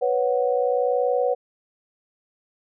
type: chord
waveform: sine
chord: B suspended second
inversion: none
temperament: equal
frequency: 493.9 / 554.4 / 740 Hz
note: B4 / C#5 / F#5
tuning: 0 / 0 / 0 cents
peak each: -21 / -24 / -26 dBFS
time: 0.01-1.35 s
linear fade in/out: 20 ms
effects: none